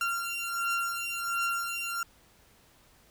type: beating tone pair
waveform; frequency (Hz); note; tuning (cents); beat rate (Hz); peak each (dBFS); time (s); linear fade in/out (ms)
30% pulse; 1380 / 1381.4; F6 / F6; -21 / -19; 1.4; -30; 0.01-2.03; 2
effects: pink hiss -61 dBFS RMS until 3.1 s